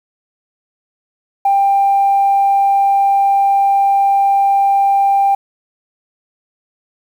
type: tone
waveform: sine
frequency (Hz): 792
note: G5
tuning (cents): +18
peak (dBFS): -8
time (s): 1.45-5.35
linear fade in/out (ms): 5
effects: tanh soft clip ceiling -5 dBFS + 7-bit